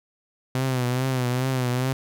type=tone with vibrato; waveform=sawtooth; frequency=127.6 Hz; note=C3; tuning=43 cents flat; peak=-18 dBFS; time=0.55-1.93 s; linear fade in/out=2 ms; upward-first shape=triangle; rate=2.4 Hz; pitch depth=76 cents each way; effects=none